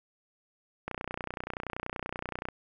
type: click train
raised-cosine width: 0.5 ms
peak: -19 dBFS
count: 50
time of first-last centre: 0.88-2.487 s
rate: 30.5 Hz
effects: none